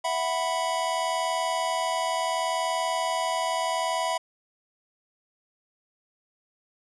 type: chord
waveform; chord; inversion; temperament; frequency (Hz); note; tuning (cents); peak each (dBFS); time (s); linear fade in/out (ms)
square; E suspended second; none; equal; 659.3 / 740 / 987.8; E5 / F#5 / B5; 0 / 0 / 0; -30 / -32 / -29; 0.04-4.18; 10
effects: resampled to 24000 Hz